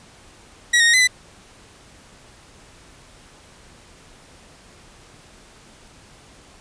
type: tone with pitch steps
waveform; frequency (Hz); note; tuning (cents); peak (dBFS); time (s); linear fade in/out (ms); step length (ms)
sawtooth; 1916 / 1854 / 1870 / 2023 / 1997; A#6 / A#6 / A#6 / B6 / B6; +47 / -10 / +5 / +41 / +19; -9; 0.73-1.075; 10; 69
effects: pink hiss -48 dBFS RMS until 6.6 s + resampled to 22050 Hz